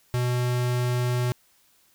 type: tone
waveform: square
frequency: 123.47 Hz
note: B2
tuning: in tune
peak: -23 dBFS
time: 0.14-1.32 s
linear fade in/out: 0 ms
effects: white hiss -62 dBFS RMS until 1.94 s